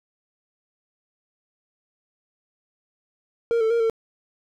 triangle tone with pitch steps, 465.1 / 443.9 / 466.2 / 450.6 Hz, A#4 / A4 / A#4 / A4, -4 / +15 / 0 / +41 cents, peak -16 dBFS, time 3.51-3.898 s, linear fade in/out 0 ms, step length 97 ms, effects none

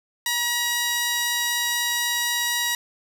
10% pulse tone pair together, 956.5 / 1913 Hz, A#5 / A#6, +44 / +44 cents, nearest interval octave, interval 1200 cents, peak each -18 / -17 dBFS, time 0.26-2.75 s, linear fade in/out 2 ms, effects none

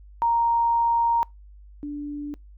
sine tone pair in turn, 932.3 / 291.5 Hz, A#5 / D4, 0 / -13 cents, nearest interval octave + minor sixth, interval 2013 cents, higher first, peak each -18 / -29 dBFS, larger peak first, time 0.22-1.23 / 1.83-2.34 s, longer first, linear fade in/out 0 ms, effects noise-tail reverb RT60 0.2 s tail -26 dB re dry + added 50 Hz sine -44 dBFS peak until 2.57 s

